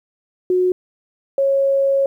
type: tone pair in turn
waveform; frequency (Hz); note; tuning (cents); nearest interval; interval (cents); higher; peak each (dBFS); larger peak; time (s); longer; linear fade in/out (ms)
sine; 365.2 / 548.3; F#4 / C#5; -23 / -19; perfect fifth; 704; second; -13; neither; 0.5-0.72 / 1.38-2.06; second; 2
effects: 9-bit